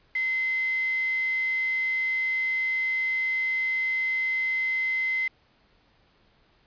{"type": "tone with quantisation", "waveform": "sine", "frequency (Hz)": 2056, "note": "C7", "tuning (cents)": -31, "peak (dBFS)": -24, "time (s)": [0.15, 5.28], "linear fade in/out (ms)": 5, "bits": 6, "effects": ["pink hiss -63 dBFS RMS until 6.66 s", "resampled to 11025 Hz"]}